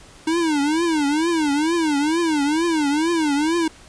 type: tone with vibrato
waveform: square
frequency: 311.1 Hz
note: D#4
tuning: in tune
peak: -18 dBFS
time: 0.27-3.68 s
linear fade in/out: 5 ms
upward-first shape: triangle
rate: 2.2 Hz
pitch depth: 200 cents each way
effects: pink hiss -46 dBFS RMS until 3.88 s + resampled to 22050 Hz